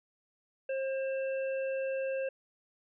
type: harmonic tone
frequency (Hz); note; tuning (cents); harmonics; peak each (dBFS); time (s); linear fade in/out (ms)
534; C5; +35; 1 / 3 / 5; -31 / -45 / -45; 0.69-2.29; 5
effects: none